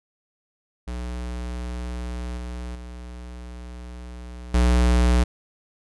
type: tone with level steps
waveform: square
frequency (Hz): 60.7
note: B1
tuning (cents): -29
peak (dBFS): -29 / -31 / -36 / -16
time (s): 0.87-5.24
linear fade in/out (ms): 10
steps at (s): 2.37 / 2.75 / 4.54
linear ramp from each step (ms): 5
effects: resampled to 24000 Hz